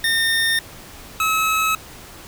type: tone pair in turn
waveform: 25% pulse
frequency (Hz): 1823 / 1289.1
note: A#6 / E6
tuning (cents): -39 / -39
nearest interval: tritone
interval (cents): 600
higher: first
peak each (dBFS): -13 / -13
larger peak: neither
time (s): 0.04-0.59 / 1.2-1.75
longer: neither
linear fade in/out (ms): 2
effects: pink hiss -40 dBFS RMS until 2.27 s